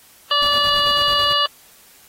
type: harmonic tone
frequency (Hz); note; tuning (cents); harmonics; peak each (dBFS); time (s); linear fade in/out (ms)
580; D5; -22; 1 / 2 / 3 / 5 / 6 / 7 / 8; -27 / -19 / -27 / -18 / -26 / -27 / -27; 0.31-1.46; 2
type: noise with tremolo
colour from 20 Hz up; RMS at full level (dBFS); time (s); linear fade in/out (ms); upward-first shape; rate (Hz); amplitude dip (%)
pink; -34; 0.42-1.33; 2; square; 9.1; 55
effects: white hiss -49 dBFS RMS until 2.08 s + AAC 48 kbps